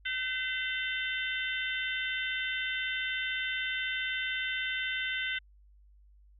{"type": "harmonic tone with a mistuned harmonic", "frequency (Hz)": 511, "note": "C5", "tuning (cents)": -41, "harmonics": [3, 4, 5, 6, 7], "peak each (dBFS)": [-35, -35, -41, -39, -40], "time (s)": [0.05, 5.39], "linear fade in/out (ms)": 10, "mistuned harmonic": 5, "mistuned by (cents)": 91, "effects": ["added 50 Hz sine -56 dBFS peak until 6.39 s"]}